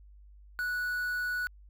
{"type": "tone with quantisation", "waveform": "triangle", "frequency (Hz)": 1473, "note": "F#6", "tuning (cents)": -8, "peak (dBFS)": -28, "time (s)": [0.59, 1.47], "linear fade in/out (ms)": 0, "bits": 8, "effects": ["added 50 Hz sine -51 dBFS peak until 1.69 s"]}